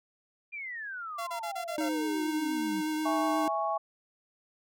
sine exponential sweep, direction down, 2440 to 185 Hz, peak -36 dBFS, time 0.52-2.82 s, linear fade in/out 20 ms
sawtooth tone bursts, 685 Hz, F5, 34 cents flat, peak -31 dBFS, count 6, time 1.18-1.892 s, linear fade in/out 10 ms, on 92 ms, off 32 ms
square tone with vibrato, 309.4 Hz, D#4, 10 cents flat, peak -30 dBFS, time 1.78-3.48 s, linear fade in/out 2 ms, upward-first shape triangle, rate 8.3 Hz, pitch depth 18 cents each way
sine chord, C# minor, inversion first, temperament equal with one note detuned, 659.3 / 827.3 / 1108.7 Hz, E5 / G#5 / C#6, 0 / -7 / 0 cents, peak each -32 dBFS, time 3.05-3.78 s, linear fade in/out 10 ms
effects none

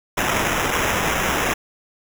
white noise with sample-and-hold, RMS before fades -21 dBFS, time 0.17-1.54 s, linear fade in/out 10 ms, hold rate 4410 Hz, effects none

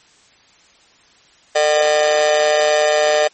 45% pulse tone with amplitude modulation, 604 Hz, D5, 48 cents sharp, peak -8 dBFS, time 1.55-3.28 s, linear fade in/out 10 ms, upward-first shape sine, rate 154 Hz, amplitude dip 95%, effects white hiss -51 dBFS RMS until 3.33 s + MP3 32 kbps

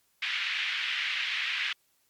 pink band-pass noise, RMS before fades -31 dBFS, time 0.22-1.73 s, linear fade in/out 5 ms, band 1900 to 3300 Hz, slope 24 dB/octave, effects white hiss -70 dBFS RMS until 2.09 s + MP3 96 kbps

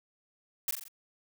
blue noise with echo, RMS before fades -30 dBFS, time 0.68-0.71 s, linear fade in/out 2 ms, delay 43 ms, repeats 4, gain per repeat -5 dB, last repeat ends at 0.882 s, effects none

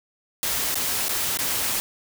white noise with dropouts, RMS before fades -25 dBFS, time 0.43-1.8 s, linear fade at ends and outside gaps 0 ms, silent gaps 0.744-0.755 / 1.084-1.092 / 1.372-1.389 s, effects none

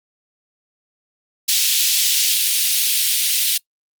pink high-pass noise, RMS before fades -17 dBFS, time 1.48-3.58 s, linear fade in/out 10 ms, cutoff 3000 Hz, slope 24 dB/octave, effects noise-tail reverb RT60 0.1 s tail -23 dB re dry + Opus 48 kbps

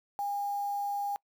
sine tone with quantisation, 810 Hz, G#5, 43 cents flat, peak -30 dBFS, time 0.19-1.16 s, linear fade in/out 0 ms, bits 8, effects noise-tail reverb RT60 0.1 s tail -26 dB re dry

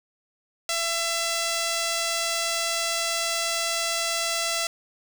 5% pulse tone, 671 Hz, E5, 31 cents sharp, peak -13 dBFS, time 0.69-4.67 s, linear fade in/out 2 ms, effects 7-bit

